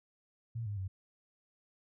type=tone with pitch steps; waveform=sine; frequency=115.2 / 102.7 / 94.9 Hz; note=A#2 / G#2 / F#2; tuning=-20 / -19 / +44 cents; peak=-35 dBFS; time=0.55-0.88 s; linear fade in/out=10 ms; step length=110 ms; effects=none